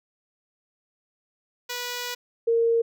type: tone pair in turn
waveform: 5% pulse / sine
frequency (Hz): 489 / 461.6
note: B4 / A#4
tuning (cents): -17 / -17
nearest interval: minor second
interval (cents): 100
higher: first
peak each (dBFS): -18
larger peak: neither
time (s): 1.69-2.15 / 2.47-2.82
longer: first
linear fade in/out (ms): 10
effects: none